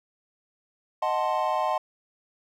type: chord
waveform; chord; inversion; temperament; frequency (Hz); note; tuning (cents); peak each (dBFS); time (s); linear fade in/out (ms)
triangle; D# diminished seventh; none; equal; 622.3 / 740 / 880 / 1046.5; D#5 / F#5 / A5 / C6; 0 / 0 / 0 / 0; -27; 1.02-1.78; 5
effects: none